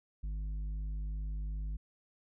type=tone with tanh clipping; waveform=triangle; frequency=51.3 Hz; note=G#1; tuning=21 cents flat; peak=-36 dBFS; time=0.23-1.77 s; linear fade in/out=10 ms; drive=11 dB; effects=none